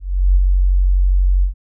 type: tone with ADSR envelope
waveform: sine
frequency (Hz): 46.15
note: F#1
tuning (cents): -4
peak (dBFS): -7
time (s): 0-1.54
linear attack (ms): 360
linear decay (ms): 20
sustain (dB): -3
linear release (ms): 110
effects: none